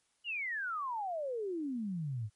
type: exponential sweep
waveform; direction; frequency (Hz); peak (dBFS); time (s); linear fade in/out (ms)
sine; down; 2960 to 100.1; -34; 0.24-2.3; 50
effects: white hiss -75 dBFS RMS until 2.35 s + MP3 48 kbps